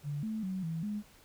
sine tone with pitch steps, 145 / 218.8 / 187.9 / 163.1 / 208.8 Hz, D3 / A3 / F#3 / E3 / G#3, -22 / -9 / +27 / -18 / +10 cents, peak -33 dBFS, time 0.03-1.03 s, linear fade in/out 50 ms, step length 200 ms, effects pink hiss -60 dBFS RMS until 1.24 s

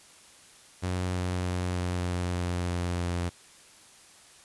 sawtooth tone with pitch steps, 91.1 / 90.58 / 90.05 / 89.53 / 89.02 / 88.51 / 88 / 87.49 Hz, F#2 / F#2 / F#2 / F2 / F2 / F2 / F2 / F2, -26 / -36 / -46 / +44 / +34 / +24 / +14 / +4 cents, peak -24 dBFS, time 0.82-3.3 s, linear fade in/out 20 ms, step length 310 ms, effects white hiss -54 dBFS RMS until 4.44 s + resampled to 24000 Hz

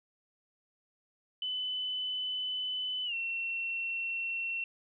sine tone with pitch glide, 3012 to 2715 Hz, F#7 to F7, +30 to -50 cents, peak -32 dBFS, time 1.42-4.64 s, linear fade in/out 2 ms, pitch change -180 cents, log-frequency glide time 3.05-3.14 s, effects none

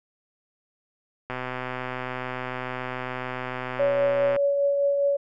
click train, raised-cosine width 0.5 ms, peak -16 dBFS, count 390, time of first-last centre 1.3-4.363 s, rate 127 Hz
sine tone with tremolo, 564 Hz, C#5, 30 cents sharp, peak -18 dBFS, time 3.79-5.17 s, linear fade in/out 10 ms, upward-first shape triangle, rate 4.9 Hz, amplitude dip 35%
effects none

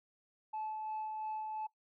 sine tone with tremolo, 866 Hz, A5, 28 cents flat, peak -35 dBFS, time 0.53-1.67 s, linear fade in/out 10 ms, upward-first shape sine, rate 2.9 Hz, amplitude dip 30%, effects noise-tail reverb RT60 0.1 s tail -19 dB re dry + tanh soft clip ceiling -34 dBFS

